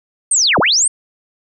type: linear two-way sweep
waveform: sine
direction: down then up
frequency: 8970 to 97.3 to 8970 Hz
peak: -10 dBFS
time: 0.31-0.88 s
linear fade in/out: 5 ms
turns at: 0.59 s
effects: none